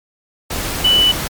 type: tone in noise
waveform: sine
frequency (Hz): 2977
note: F#7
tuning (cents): +10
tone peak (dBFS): -9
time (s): 0.84-1.12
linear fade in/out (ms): 10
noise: pink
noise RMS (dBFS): -22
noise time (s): 0.5-1.28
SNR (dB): +10
effects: MP3 96 kbps